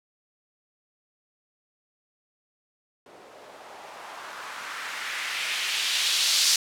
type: noise with low-pass filter sweep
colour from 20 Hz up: violet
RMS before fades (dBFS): -29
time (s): 3.06-6.56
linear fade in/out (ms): 2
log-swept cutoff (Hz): 460 to 4900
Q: 1.6
effects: none